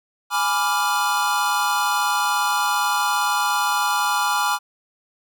square chord, G# diminished seventh, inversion none, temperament equal, 830.6 / 987.8 / 1174.7 / 1396.9 Hz, G#5 / B5 / D6 / F6, 0 / 0 / 0 / 0 cents, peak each -25 dBFS, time 0.3-4.59 s, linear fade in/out 50 ms, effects none

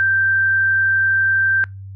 sine tone, 1568 Hz, G6, in tune, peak -13 dBFS, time 0-1.64 s, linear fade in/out 0 ms, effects noise-tail reverb RT60 0.2 s tail -23 dB re dry + added 97 Hz sine -31 dBFS peak until 1.95 s

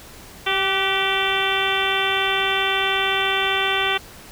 harmonic tone with a mistuned harmonic, 388.5 Hz, G4, 16 cents flat, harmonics 1 / 2 / 3 / 4 / 5 / 6 / 7 / 8 / 9, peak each -27 / -27 / -27 / -27 / -27 / -27 / -27 / -27 / -27 dBFS, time 0.46-3.98 s, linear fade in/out 10 ms, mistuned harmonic 4, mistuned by -40 cents, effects pink hiss -42 dBFS RMS until 4.31 s

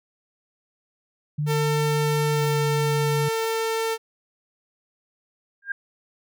sine tone with pitch glide, 148.7 to 144.13 Hz, D3 to D3, +22 to -32 cents, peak -22 dBFS, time 1.38-3.29 s, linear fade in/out 10 ms, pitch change -54 cents, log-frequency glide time 2.3-2.43 s
sawtooth tone, 449.5 Hz, A4, 37 cents sharp, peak -19 dBFS, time 1.46-3.98 s, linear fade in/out 50 ms
sine tone with exponential growth, 1608 Hz, G6, 44 cents sharp, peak -20 dBFS, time 5.62-5.72 s, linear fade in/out 5 ms, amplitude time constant 20 ms
effects none

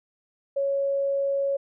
sine tone, 554.4 Hz, C#5, in tune, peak -22 dBFS, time 0.56-1.57 s, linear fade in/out 10 ms, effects none

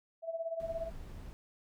sine tone with tremolo, 659.3 Hz, E5, in tune, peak -32 dBFS, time 0.22-0.91 s, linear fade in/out 50 ms, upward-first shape sine, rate 17 Hz, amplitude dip 75%
brown noise, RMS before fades -46 dBFS, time 0.6-1.33 s, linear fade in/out 0 ms
effects none

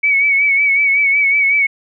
sine tone with vibrato, 2250 Hz, C#7, 25 cents sharp, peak -10 dBFS, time 0.03-1.67 s, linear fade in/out 10 ms, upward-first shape sine, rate 5.4 Hz, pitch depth 48 cents each way, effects none

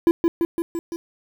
triangle tone with echo, 336.9 Hz, E4, 38 cents sharp, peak -9 dBFS, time 0.07-0.11 s, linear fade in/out 0 ms, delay 170 ms, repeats 5, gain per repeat -3 dB, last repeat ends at 0.96 s, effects 7-bit

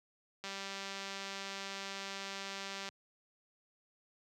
click train, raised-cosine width 0.2 ms, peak -25 dBFS, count 481, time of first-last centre 0.44-2.889 s, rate 196 Hz, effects high-pass 100 Hz 12 dB/octave

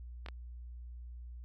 clicks, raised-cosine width 0.3 ms, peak -28 dBFS, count 2, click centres 0.262 / 0.286 s, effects added 60 Hz sine -44 dBFS peak until 1.44 s

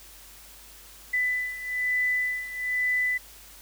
sine beating tone pair, 1995 / 1996.1 Hz, B6 / B6, +17 / +18 cents, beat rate 1.1 Hz, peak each -26 / -30 dBFS, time 1.13-3.18 s, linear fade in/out 10 ms, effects added 50 Hz sine -54 dBFS peak until 3.61 s + white hiss -49 dBFS RMS until 3.61 s

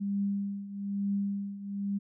sine tone with tremolo, 200 Hz, G3, 35 cents sharp, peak -26 dBFS, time 0-1.99 s, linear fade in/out 20 ms, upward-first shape triangle, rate 1.1 Hz, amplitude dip 80%, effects none

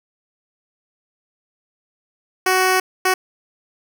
10% pulse tone bursts at uneven times, 372.8 Hz, F#4, 13 cents sharp, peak -6 dBFS, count 2, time 2.46-2.8 / 3.05-3.14 s, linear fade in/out 5 ms, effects none

